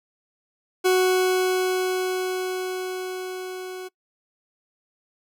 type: tone with level ramp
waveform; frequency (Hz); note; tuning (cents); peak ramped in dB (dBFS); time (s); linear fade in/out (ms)
40% pulse; 370; F#4; 0; -15 to -32; 0.84-3.89; 20
effects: noise-tail reverb RT60 0.1 s tail -24 dB re dry

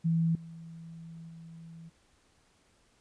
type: tone with level steps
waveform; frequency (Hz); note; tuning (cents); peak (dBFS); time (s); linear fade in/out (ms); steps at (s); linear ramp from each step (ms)
sine; 164.81; E3; 0; -24 / -43 / -45; 0.04-1.9; 20; 0.35 / 1.29; 2
effects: pink hiss -67 dBFS RMS until 3 s + resampled to 22050 Hz

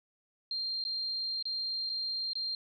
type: tone with dropouts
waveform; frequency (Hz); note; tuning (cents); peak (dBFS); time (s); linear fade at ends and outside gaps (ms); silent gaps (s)
sine; 4186; C8; 0; -32; 0.51-2.55; 2; 0.84-0.85 / 1.426-1.454 / 1.894-1.898 / 2.333-2.354
effects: none

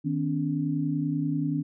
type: tone cluster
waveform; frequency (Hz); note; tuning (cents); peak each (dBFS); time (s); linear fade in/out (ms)
sine; 155.7 / 253.8 / 284.1; D#3 / B3 / C#4; +2 / +47 / +43; -28 / -32 / -28; 0.04-1.63; 20
effects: none

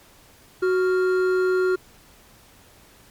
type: tone pair together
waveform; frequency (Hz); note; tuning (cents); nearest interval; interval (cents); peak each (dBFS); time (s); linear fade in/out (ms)
triangle; 370 / 1396.9; F#4 / F6; 0 / 0; octave + major seventh; 2300; -16 / -26; 0.62-1.76; 10
effects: pink hiss -52 dBFS RMS until 3.1 s + MP3 96 kbps

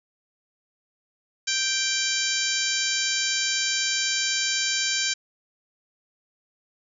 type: harmonic tone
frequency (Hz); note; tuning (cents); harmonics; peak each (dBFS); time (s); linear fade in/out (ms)
784; G5; 0; 2 / 3 / 4 / 5 / 6 / 7 / 8 / 9; -31 / -31 / -31 / -31 / -31 / -31 / -31 / -31; 1.47-5.14; 10
effects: none

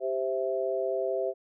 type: chord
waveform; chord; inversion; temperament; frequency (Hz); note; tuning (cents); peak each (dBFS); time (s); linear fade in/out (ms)
sine; C major; second; equal; 392 / 523.3 / 659.3; G4 / C5 / E5; 0 / 0 / 0; -31; 0-1.34; 50
effects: none

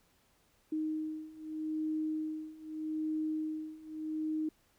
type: beating tone pair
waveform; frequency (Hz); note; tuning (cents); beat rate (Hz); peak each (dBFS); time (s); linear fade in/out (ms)
sine; 311.1 / 311.91; D#4 / D#4; 0 / +4; 0.81; -38 / -36; 0.72-4.49; 5
effects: pink hiss -70 dBFS RMS until 4.78 s

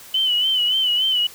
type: tone with vibrato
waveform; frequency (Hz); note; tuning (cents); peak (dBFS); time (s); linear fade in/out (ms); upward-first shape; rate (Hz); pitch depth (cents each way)
sine; 3010; F#7; +29; -16; 0.14-1.27; 5; sine; 3.5; 65
effects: white hiss -42 dBFS RMS until 1.34 s

